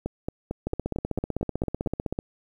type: two click trains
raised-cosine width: 2 ms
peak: -14 / -15 dBFS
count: 25 / 9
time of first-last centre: 0.67-2.189 / 0.06-1.862 s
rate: 15.8 / 4.44 Hz
effects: 9-bit